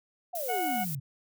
sine exponential sweep, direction down, 740 to 126.7 Hz, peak -33 dBFS, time 0.33-1 s, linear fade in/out 10 ms
violet noise, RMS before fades -37 dBFS, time 0.35-0.95 s, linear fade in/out 2 ms
harmonic tone, 733 Hz, F#5, 16 cents flat, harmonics 1 / 2 / 3 / 4, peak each -29 / -41 / -39 / -45 dBFS, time 0.48-0.85 s, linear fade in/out 20 ms
effects none

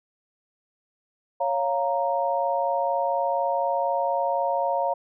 sine chord, Bb minor, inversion first, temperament equal, 554.4 / 698.5 / 932.3 Hz, Db5 / F5 / Bb5, 0 / 0 / 0 cents, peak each -26 dBFS, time 1.4-4.94 s, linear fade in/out 10 ms, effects none

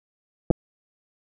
clicks, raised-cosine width 2 ms, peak -6 dBFS, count 2, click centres 0.504 / 0.51 s, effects none

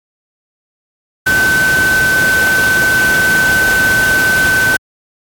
sine tone in noise, 1526 Hz, G6, 47 cents flat, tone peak -9 dBFS, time 1.26-4.77 s, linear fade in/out 10 ms, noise pink, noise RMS -18 dBFS, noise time 1.26-4.77 s, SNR +6 dB, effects high-pass 80 Hz 12 dB/octave + AAC 64 kbps

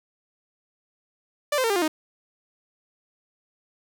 sawtooth tone with pitch steps, 587.3 / 517.2 / 455.5 / 401.1 / 353.3 / 311.1 Hz, D5 / C5 / A#4 / G4 / F4 / D#4, 0 / -20 / -40 / +40 / +20 / 0 cents, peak -17 dBFS, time 1.52-1.88 s, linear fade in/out 5 ms, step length 60 ms, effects none

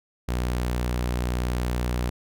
sawtooth tone, 61 Hz, B1, 21 cents flat, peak -20 dBFS, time 0.28-2.1 s, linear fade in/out 10 ms, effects none

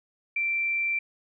sine tone, 2349 Hz, D7, in tune, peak -24 dBFS, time 0.36-0.99 s, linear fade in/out 5 ms, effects none

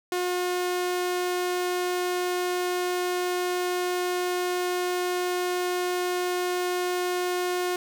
sawtooth tone, 359.4 Hz, F4, 50 cents sharp, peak -21 dBFS, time 0.12-7.76 s, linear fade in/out 2 ms, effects none

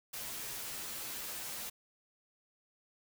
white noise with comb filter, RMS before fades -42 dBFS, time 0.13-1.7 s, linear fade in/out 10 ms, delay 11 ms, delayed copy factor -1, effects none

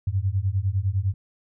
sine beating tone pair, 92 / 101.9 Hz, F#2 / G#2, -9 / -32 cents, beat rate 9.9 Hz, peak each -24 dBFS, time 0.07-1.14 s, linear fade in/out 5 ms, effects none

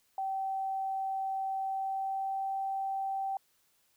sine tone with pitch glide, 772 to 776.9 Hz, G5 to G5, -27 to -16 cents, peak -31 dBFS, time 0.18-3.37 s, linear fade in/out 2 ms, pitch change +11 cents, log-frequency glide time 1.62-2.54 s, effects white hiss -71 dBFS RMS until 3.96 s

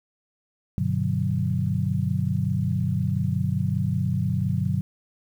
sine chord, G major seventh, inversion none, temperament equal with one note detuned, 98 / 123.47 / 148.2 / 185 Hz, G2 / B2 / D3 / F#3, 0 / 0 / +16 / 0 cents, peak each -27 dBFS, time 0.78-4.81 s, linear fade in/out 0 ms, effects 9-bit

